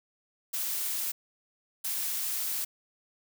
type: noise bursts at uneven times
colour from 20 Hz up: blue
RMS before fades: -32 dBFS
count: 2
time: 0.53-1.12 / 1.84-2.65 s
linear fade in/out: 10 ms
effects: none